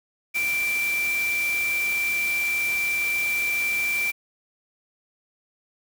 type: tone in noise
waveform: sine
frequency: 2349 Hz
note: D7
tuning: in tune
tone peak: -22 dBFS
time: 0.34-4.12 s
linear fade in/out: 20 ms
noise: white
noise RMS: -34 dBFS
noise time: 0.34-4.12 s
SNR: +9 dB
effects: none